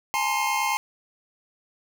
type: tone cluster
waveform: square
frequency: 834 / 903 / 1041 / 2130 Hz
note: G#5 / A5 / C6 / C7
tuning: +7 / +45 / -9 / +30 cents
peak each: -29 dBFS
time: 0.14-0.77 s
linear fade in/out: 0 ms
effects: none